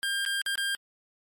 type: tone with dropouts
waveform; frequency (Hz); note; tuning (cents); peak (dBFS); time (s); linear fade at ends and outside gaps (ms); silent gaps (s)
25% pulse; 1600; G6; +35; -23; 0.03-0.75; 0; 0.251-0.261 / 0.416-0.462 / 0.555-0.578
effects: MP3 64 kbps